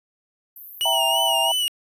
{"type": "high-pass noise", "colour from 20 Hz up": "white", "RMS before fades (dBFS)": -35, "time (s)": [0.56, 1.39], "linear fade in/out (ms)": 2, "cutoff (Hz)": 12000, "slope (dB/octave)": 96}
{"type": "tone with vibrato", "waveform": "45% pulse", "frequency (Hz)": 2902, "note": "F#7", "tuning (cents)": -34, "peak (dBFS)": -20, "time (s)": [0.81, 1.68], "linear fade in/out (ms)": 0, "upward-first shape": "sine", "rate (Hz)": 3, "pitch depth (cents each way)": 60}
{"type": "chord", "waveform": "sine", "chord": "E diminished", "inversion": "none", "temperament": "equal", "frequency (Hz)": [659.3, 784, 932.3], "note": ["E5", "G5", "Bb5"], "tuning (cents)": [0, 0, 0], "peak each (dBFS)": -25, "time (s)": [0.85, 1.52], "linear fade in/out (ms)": 5}
{"effects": ["resampled to 32000 Hz"]}